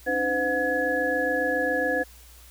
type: tone cluster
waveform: sine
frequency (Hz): 280.3 / 307.5 / 509 / 723 / 1691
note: C#4 / D#4 / C5 / F#5 / G#6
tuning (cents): +19 / -20 / -48 / -40 / +31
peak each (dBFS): -33 / -33 / -26 / -31 / -26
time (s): 0.06-2.04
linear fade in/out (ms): 20
effects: added 60 Hz sine -49 dBFS peak until 2.5 s + white hiss -52 dBFS RMS until 2.5 s